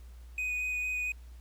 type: tone with vibrato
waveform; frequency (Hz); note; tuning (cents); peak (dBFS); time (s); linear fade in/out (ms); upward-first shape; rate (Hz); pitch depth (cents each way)
triangle; 2489; D#7; 0; -29; 0.38-1.12; 2; square; 4.4; 8
effects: added 60 Hz sine -46 dBFS peak until 1.4 s + pink hiss -64 dBFS RMS until 1.4 s

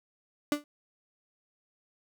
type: tone with exponential decay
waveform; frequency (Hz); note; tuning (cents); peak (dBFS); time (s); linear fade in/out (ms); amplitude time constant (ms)
35% pulse; 293.7; D4; 0; -20; 0.52-0.64; 1; 26
effects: none

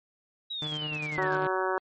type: linear sweep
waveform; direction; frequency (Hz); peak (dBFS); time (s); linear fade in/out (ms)
sine; down; 3893 to 1474; -32; 0.5-1.37; 10
type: tone with tremolo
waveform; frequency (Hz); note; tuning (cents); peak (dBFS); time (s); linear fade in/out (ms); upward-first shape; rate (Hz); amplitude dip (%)
sawtooth; 151.7; D#3; -44; -30; 0.62-1.47; 2; square; 10; 35
type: harmonic tone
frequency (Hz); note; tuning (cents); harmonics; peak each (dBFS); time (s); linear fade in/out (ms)
187.3; F#3; +21; 2 / 3 / 4 / 5 / 6 / 7 / 8 / 9; -30 / -34 / -35 / -33 / -34 / -38 / -35 / -39; 1.18-1.78; 0
effects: MP3 32 kbps

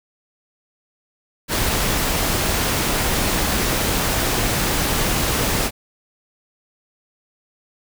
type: noise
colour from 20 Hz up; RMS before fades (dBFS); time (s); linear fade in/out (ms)
pink; -20; 1.48-5.71; 50
effects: none

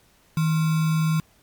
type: tone with sample-and-hold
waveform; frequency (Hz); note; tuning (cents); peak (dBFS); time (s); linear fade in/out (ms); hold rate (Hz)
sine; 159.5; D#3; +43; -18; 0.37-1.2; 2; 1225
effects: pink hiss -59 dBFS RMS until 1.42 s + MP3 96 kbps

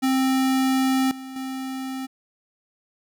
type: tone with level steps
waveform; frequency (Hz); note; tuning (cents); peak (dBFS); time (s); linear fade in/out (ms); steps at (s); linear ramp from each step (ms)
square; 263.3; C4; +11; -19 / -35 / -29; 0.02-2.07; 20; 1.11 / 1.36; 2
effects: none

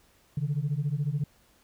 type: beating tone pair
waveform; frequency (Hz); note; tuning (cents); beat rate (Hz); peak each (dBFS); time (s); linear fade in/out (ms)
sine; 138.59 / 152.59; C#3 / D#3; 0 / -33; 14; -28; 0.37-1.24; 5
effects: tanh soft clip ceiling -21 dBFS + pink hiss -63 dBFS RMS until 1.63 s

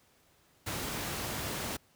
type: noise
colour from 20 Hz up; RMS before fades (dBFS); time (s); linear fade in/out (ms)
pink; -36; 0.66-1.77; 10
effects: pink hiss -66 dBFS RMS until 1.95 s + high-pass 60 Hz 12 dB/octave

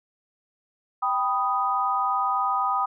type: chord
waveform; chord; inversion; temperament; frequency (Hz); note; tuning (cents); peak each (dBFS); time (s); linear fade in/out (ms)
sine; G augmented; none; equal; 784 / 987.8 / 1244.5; G5 / B5 / D#6; 0 / 0 / 0; -27 / -27 / -24; 1.02-2.86; 10
effects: none

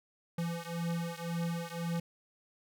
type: beating tone pair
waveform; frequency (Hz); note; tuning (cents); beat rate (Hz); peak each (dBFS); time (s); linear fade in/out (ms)
square; 168.3 / 170.2; E3 / F3; +36 / -44; 1.9; -37 / -38; 0.38-2; 5
effects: none

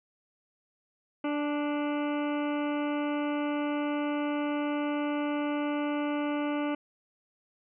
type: harmonic tone with a mistuned harmonic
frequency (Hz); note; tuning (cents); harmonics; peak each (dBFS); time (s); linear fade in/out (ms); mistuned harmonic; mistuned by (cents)
293.7; D4; 0; 1 / 2 / 3 / 4 / 5 / 7 / 8 / 9 / 10; -29 / -35 / -39 / -41 / -43 / -46 / -47 / -48 / -49; 1.24-6.75; 5; 3; -20
effects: none

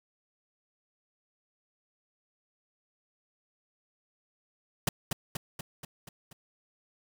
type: noise with echo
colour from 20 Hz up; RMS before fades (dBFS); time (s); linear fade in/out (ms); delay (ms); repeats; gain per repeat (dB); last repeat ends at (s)
pink; -26; 4.87-4.89; 5; 240; 6; -4; 6.33
effects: none

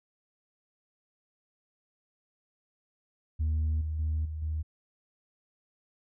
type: tone with level steps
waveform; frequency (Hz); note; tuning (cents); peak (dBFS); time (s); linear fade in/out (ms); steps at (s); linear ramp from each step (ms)
sine; 77.9; D#2; +3; -23 / -29 / -25 / -33 / -28; 3.39-4.63; 20; 3.81 / 3.99 / 4.25 / 4.42; 5
effects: tanh soft clip ceiling -24 dBFS

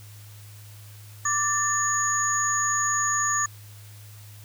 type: tone cluster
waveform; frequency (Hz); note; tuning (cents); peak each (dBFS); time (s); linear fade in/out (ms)
sine; 1176 / 1778 / 6590 / 6850; D6 / A6 / G#8 / A8; +2 / +18 / -14 / -47; -26 / -28 / -28 / -27; 1.25-3.46; 5
effects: added 104 Hz sine -43 dBFS peak until 4.44 s + white hiss -51 dBFS RMS until 4.44 s

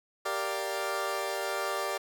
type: chord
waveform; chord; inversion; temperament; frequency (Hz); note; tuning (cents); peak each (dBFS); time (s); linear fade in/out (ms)
20% pulse; G minor seventh; none; equal; 392 / 466.2 / 587.3 / 698.5; G4 / Bb4 / D5 / F5; 0 / 0 / 0 / 0; -31 / -33 / -29 / -34; 0.25-1.98; 10
effects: none

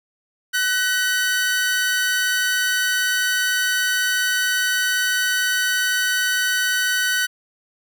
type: tone pair together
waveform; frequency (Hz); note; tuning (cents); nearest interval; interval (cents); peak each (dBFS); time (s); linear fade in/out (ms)
sawtooth; 1502.1 / 1907; F#6 / A#6; +26 / +39; major third; 413; -15 / -24; 0.53-7.27; 20
effects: none

